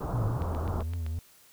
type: low-pass noise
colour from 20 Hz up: pink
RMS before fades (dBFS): -34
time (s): 0-0.83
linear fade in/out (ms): 10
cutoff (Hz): 1300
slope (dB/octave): 48
type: linear two-way sweep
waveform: sine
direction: down then up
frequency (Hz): 126.7 to 103.83 to 126.7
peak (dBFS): -26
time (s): 0.13-0.38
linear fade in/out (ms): 10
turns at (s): 0.25
type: tone with vibrato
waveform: triangle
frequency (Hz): 82.41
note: E2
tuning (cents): 0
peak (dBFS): -28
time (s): 0.39-1.19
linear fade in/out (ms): 0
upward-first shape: triangle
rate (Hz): 4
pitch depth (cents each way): 100
type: click train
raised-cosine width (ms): 0.3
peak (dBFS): -29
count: 6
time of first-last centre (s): 0.42-1.064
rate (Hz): 7.76
effects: white hiss -58 dBFS RMS until 1.52 s